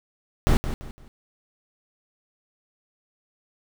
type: noise with echo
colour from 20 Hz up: brown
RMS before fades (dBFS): -17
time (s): 0.47-0.57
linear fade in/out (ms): 0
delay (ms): 170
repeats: 3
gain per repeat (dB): -10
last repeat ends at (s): 1.08
effects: none